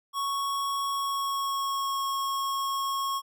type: tone with pitch glide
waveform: square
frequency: 1108.7 to 1093.4 Hz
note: C#6 to C#6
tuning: 0 to -24 cents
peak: -28 dBFS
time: 0.13-3.22 s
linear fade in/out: 50 ms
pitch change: -24 cents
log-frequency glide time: 0.9-2.07 s
effects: none